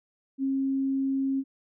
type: tone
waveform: sine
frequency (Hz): 270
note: C#4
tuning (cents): -45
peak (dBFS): -24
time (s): 0.38-1.44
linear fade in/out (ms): 50
effects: none